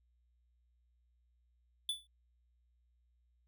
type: tone with exponential decay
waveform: square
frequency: 3473 Hz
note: A7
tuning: 23 cents flat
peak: -31 dBFS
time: 1.89-2.07 s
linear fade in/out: 2 ms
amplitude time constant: 37 ms
effects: added 60 Hz sine -70 dBFS peak until 3.47 s